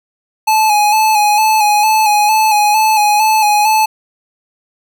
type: tone with vibrato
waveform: square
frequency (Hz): 852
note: G#5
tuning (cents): +44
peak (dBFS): -9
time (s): 0.47-3.86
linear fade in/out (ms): 10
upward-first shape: square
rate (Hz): 2.2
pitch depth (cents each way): 35
effects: none